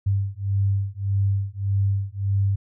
sine beating tone pair, 98 / 99.7 Hz, G2 / G2, 0 / +30 cents, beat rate 1.7 Hz, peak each -23 dBFS, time 0.06-2.56 s, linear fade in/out 10 ms, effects none

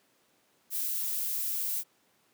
violet noise, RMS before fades -32 dBFS, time 0.7-1.84 s, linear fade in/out 50 ms, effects pink hiss -68 dBFS RMS until 2.33 s + high-pass 200 Hz 12 dB/octave

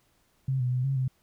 sine tone with pitch steps, 132.9 / 124.9 / 126.5 / 136.1 / 130 Hz, C3 / B2 / B2 / C#3 / C3, +27 / +20 / +42 / -31 / -11 cents, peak -24 dBFS, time 0.48-1.08 s, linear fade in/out 5 ms, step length 120 ms, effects pink hiss -68 dBFS RMS until 1.22 s

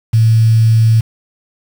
sine tone with quantisation, 112.5 Hz, A2, 39 cents sharp, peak -6 dBFS, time 0.13-1.01 s, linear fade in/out 10 ms, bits 5, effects none

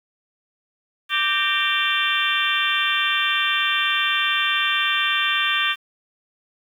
harmonic tone with a mistuned harmonic, 392 Hz, G4, in tune, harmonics 3 / 4 / 5 / 6 / 7 / 8 / 9, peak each -26 / -26 / -26 / -26 / -26 / -26 / -26 dBFS, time 1.09-5.76 s, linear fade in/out 50 ms, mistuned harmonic 5, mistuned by -110 cents, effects 8-bit

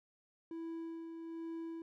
triangle tone with tremolo, 329.6 Hz, E4, in tune, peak -38 dBFS, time 0.51-1.82 s, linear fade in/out 2 ms, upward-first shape sine, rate 1.2 Hz, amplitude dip 40%, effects none

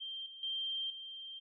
sine tone with level steps, 3159 Hz, G7, 13 cents sharp, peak -40 / -48 / -35 / -44 dBFS, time 0-1.4 s, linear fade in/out 20 ms, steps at 0.26 / 0.43 / 0.9 s, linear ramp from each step 2 ms, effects none

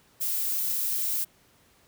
violet noise, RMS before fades -28 dBFS, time 0.2-1.25 s, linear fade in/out 20 ms, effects pink hiss -61 dBFS RMS until 1.87 s + high-pass 60 Hz 12 dB/octave

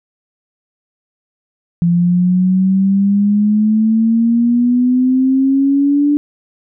sine exponential sweep, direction up, 170.5 to 293.7 Hz, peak -9 dBFS, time 1.82-6.17 s, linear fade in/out 0 ms, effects none

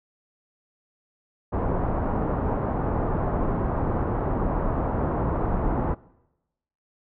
pink low-pass noise, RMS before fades -25 dBFS, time 1.52-5.95 s, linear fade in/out 20 ms, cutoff 1100 Hz, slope 24 dB/octave, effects noise-tail reverb RT60 0.9 s tail -21 dB re dry

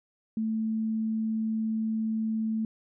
sine tone, 220.7 Hz, A3, 5 cents sharp, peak -26 dBFS, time 0.37-2.65 s, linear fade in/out 2 ms, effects none

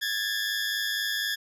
20% pulse tone pair together, 1655.9 / 1760 Hz, G#6 / A6, -6 / 0 cents, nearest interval minor second, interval 106 cents, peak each -25 dBFS, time 0.01-1.36 s, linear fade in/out 20 ms, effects resampled to 32000 Hz

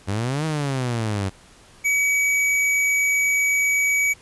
sawtooth exponential two-way sweep, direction up then down, 94.2 to 160.6 to 94.2 Hz, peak -18 dBFS, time 0.07-1.3 s, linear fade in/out 20 ms, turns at 0.45 s
square tone, 2272 Hz, C#7, 42 cents sharp, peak -18 dBFS, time 1.84-4.14 s, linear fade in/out 20 ms
effects pink hiss -50 dBFS RMS until 4.21 s + resampled to 24000 Hz

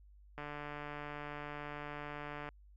click train, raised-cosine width 0.5 ms, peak -29 dBFS, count 311, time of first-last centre 0.38-2.489 s, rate 147 Hz, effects added 50 Hz sine -57 dBFS peak until 2.76 s

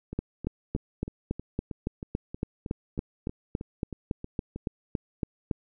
two click trains, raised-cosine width 3 ms, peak -15 / -23 dBFS, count 20 / 15, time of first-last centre 0.19-5.512 / 0.13-4.56 s, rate 3.57 / 3.16 Hz, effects none

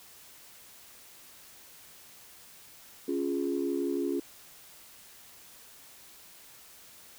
sine chord, Db major, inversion none, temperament equal, 277.2 / 349.2 / 415.3 Hz, Db4 / F4 / Ab4, 0 / 0 / 0 cents, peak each -31 / -31 / -34 dBFS, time 3.08-4.2 s, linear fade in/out 5 ms, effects tanh soft clip ceiling -19 dBFS + white hiss -53 dBFS RMS until 7.18 s

